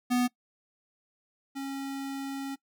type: tone pair in turn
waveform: square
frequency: 246.9 / 273.6 Hz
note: B3 / C#4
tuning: 0 / -23 cents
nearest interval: major second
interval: 177 cents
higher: second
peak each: -24 / -34 dBFS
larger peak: first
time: 0.1-0.28 / 1.55-2.56 s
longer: second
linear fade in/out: 20 ms
effects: noise-tail reverb RT60 0.1 s tail -21 dB re dry